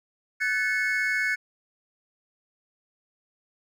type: tone cluster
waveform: triangle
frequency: 1501 / 1740 / 2195 Hz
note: F#6 / A6 / C#7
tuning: +24 / -20 / -18 cents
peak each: -26 dBFS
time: 0.4-1.36 s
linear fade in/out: 20 ms
effects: none